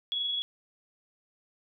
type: tone with amplitude modulation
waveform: sine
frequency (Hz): 3359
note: G#7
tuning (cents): +19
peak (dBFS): -27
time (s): 0.12-0.42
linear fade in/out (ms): 0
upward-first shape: sine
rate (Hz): 23.7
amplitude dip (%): 30
effects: none